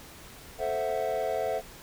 triangle chord, F# half-diminished seventh, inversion first, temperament equal, 440 / 523.3 / 659.3 / 740 Hz, A4 / C5 / E5 / F#5, 0 / 0 / 0 / 0 cents, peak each -32 / -31 / -29 / -32 dBFS, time 0.58-1.62 s, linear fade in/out 50 ms, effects pink hiss -48 dBFS RMS until 1.82 s

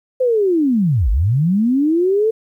sine linear two-way sweep, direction down then up, 523.3 to 45.43 to 452.8 Hz, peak -12 dBFS, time 0.2-2.31 s, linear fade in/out 10 ms, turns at 1.1 s, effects 9-bit

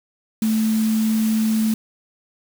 sine tone in noise, 220 Hz, A3, in tune, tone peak -16 dBFS, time 0.42-1.74 s, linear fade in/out 2 ms, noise white, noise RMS -33 dBFS, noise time 0.42-1.74 s, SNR +14 dB, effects none

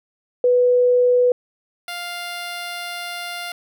sine / 10% pulse tone pair in turn, 493.9 / 700 Hz, B4 / F5, 0 / +4 cents, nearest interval tritone, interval 604 cents, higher second, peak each -12 / -19 dBFS, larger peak first, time 0.44-1.32 / 1.88-3.52 s, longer second, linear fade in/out 2 ms, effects none

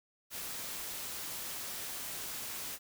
white noise, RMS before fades -41 dBFS, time 0.3-2.79 s, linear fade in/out 50 ms, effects none

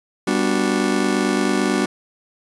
40% pulse chord, G major seventh, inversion none, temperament just, 196 / 245 / 294 / 367.5 Hz, G3 / B3 / D4 / F#4, 0 / -14 / +2 / -12 cents, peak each -22 dBFS, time 0.27-1.86 s, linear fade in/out 5 ms, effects resampled to 24000 Hz

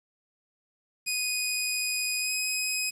15% pulse tone with pitch glide, 2489 to 2521 Hz, D#7 to D#7, 0 to +22 cents, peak -20 dBFS, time 1.06-2.91 s, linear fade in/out 20 ms, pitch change +22 cents, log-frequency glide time 2.18-2.32 s, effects resampled to 32000 Hz + 9-bit

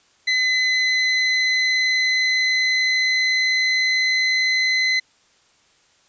30% pulse tone with pitch glide, 2026 to 2038 Hz, B6 to C7, +44 to -46 cents, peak -14 dBFS, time 0.27-5 s, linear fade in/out 10 ms, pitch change +10 cents, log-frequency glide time 0.55-4.39 s, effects white hiss -58 dBFS RMS until 6.08 s + resampled to 16000 Hz

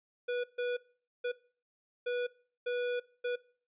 square tone bursts at uneven times, 489.1 Hz, B4, 17 cents flat, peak -32 dBFS, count 6, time 0.28-0.44 / 0.58-0.77 / 1.24-1.32 / 2.06-2.27 / 2.66-3 / 3.24-3.36 s, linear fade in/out 10 ms, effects noise-tail reverb RT60 0.4 s tail -19 dB re dry + resampled to 8000 Hz

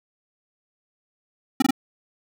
square tone bursts, 265.3 Hz, C4, 24 cents sharp, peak -15 dBFS, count 3, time 1.6-1.708 s, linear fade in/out 5 ms, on 22 ms, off 21 ms, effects none

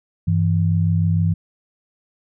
sine tone pair together, 97.6 / 164.14 Hz, G2 / E3, -7 / -7 cents, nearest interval major sixth, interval 900 cents, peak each -17 / -18 dBFS, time 0.27-1.34 s, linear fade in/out 10 ms, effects none

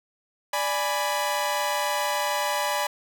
sawtooth chord, G# diminished, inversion second, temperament equal, 587.3 / 830.6 / 987.8 Hz, D5 / G#5 / B5, 0 / 0 / 0 cents, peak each -25 / -25 / -24 dBFS, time 0.53-2.87 s, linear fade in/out 5 ms, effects none

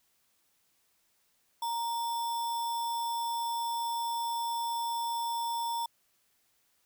sine tone with sample-and-hold, 932.3 Hz, A#5, in tune, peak -30 dBFS, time 1.62-5.86 s, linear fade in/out 5 ms, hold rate 4410 Hz, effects white hiss -72 dBFS RMS until 6.85 s

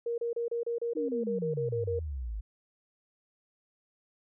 sine tone bursts, 469.7 Hz, A#4, 13 cents sharp, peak -29 dBFS, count 13, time 0.06-1.992 s, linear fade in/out 5 ms, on 120 ms, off 31 ms
sine exponential sweep, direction down, 320 to 49 Hz, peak -33 dBFS, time 0.95-2.41 s, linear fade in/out 10 ms
effects none

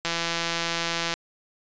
click train, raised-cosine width 0.2 ms, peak -9 dBFS, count 184, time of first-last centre 0.05-1.139 s, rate 168 Hz, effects resampled to 16000 Hz

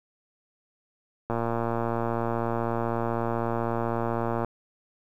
click train, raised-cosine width 1 ms, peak -14 dBFS, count 366, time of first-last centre 1.3-4.447 s, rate 116 Hz, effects 9-bit

